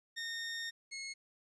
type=tone pair in turn; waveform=20% pulse; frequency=1838 / 2171 Hz; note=A#6 / C#7; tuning=-25 / -37 cents; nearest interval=minor third; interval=288 cents; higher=second; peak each=-33 / -36 dBFS; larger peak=first; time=0.16-0.71 / 0.91-1.14 s; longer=first; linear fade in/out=20 ms; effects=resampled to 24000 Hz + 12-bit